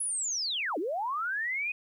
sine linear two-way sweep, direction down then up, 10548 to 280.8 to 2525 Hz, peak -29 dBFS, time 0-1.72 s, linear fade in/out 5 ms, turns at 0.78 s, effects 11-bit

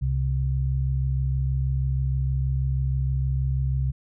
sine tone pair together, 66.3 / 132.6 Hz, C2 / C3, +23 / +23 cents, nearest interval octave, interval 1200 cents, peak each -24 / -24 dBFS, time 0.01-3.92 s, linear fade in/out 20 ms, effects none

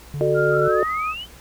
triangle tone, 144.5 Hz, D3, 28 cents flat, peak -23 dBFS, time 0.14-0.68 s, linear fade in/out 0 ms
sine chord, D major, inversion first, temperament equal with one note detuned, 370 / 440 / 602.4 Hz, F#4 / A4 / D5, 0 / 0 / +44 cents, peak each -21 dBFS, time 0.21-0.83 s, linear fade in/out 0 ms
sine tone with pitch glide, 1400 to 1254.5 Hz, F6 to D#6, +4 to +14 cents, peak -22 dBFS, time 0.34-1.15 s, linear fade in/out 50 ms, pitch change -190 cents, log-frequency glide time 0.55-0.78 s
sine exponential sweep, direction up, 1216 to 3136 Hz, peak -29 dBFS, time 0.5-1.27 s, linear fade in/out 50 ms
effects added 60 Hz sine -44 dBFS peak until 1.4 s + pink hiss -46 dBFS RMS until 1.4 s

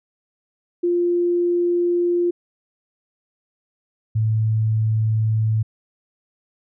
sine tone pair in turn, 349.2 / 109.86 Hz, F4 / A2, 0 / -2 cents, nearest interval octave + minor sixth, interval 2002 cents, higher first, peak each -16 / -16 dBFS, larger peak neither, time 0.83-2.31 / 4.15-5.63 s, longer neither, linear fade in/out 10 ms, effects none

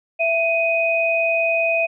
sine tone pair together, 665 / 2500 Hz, E5 / D#7, +15 / +8 cents, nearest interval octave + major seventh, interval 2293 cents, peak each -19 dBFS, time 0.19-1.87 s, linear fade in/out 20 ms, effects none

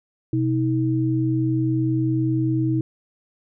sine tone pair together, 126.37 / 318.7 Hz, B2 / D#4, +40 / +42 cents, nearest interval octave + major third, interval 1602 cents, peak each -21 dBFS, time 0.33-2.81 s, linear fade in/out 2 ms, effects none

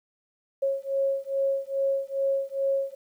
sine beating tone pair, 545 / 547.4 Hz, C#5 / C#5, -29 / -22 cents, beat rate 2.4 Hz, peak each -27 dBFS, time 0.62-2.95 s, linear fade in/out 10 ms, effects 10-bit

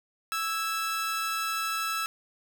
sawtooth tone pair together, 1318.5 / 1651.2 Hz, E6 / G#6, 0 / -10 cents, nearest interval major third, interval 390 cents, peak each -25 / -34 dBFS, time 0.32-2.06 s, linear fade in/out 0 ms, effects none

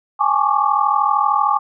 sine tone cluster, 817 / 857 / 1096 / 1136 / 1189 Hz, G#5 / A5 / C#6 / C#6 / D6, -29 / -46 / -20 / +42 / +21 cents, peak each -20 dBFS, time 0.19-1.59 s, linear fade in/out 20 ms, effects none

